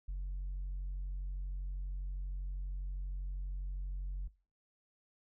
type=tone; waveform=sine; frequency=46.25 Hz; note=F#1; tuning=in tune; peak=-34 dBFS; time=0.08-4.28 s; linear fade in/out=10 ms; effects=noise-tail reverb RT60 0.4 s tail -24 dB re dry + tanh soft clip ceiling -35 dBFS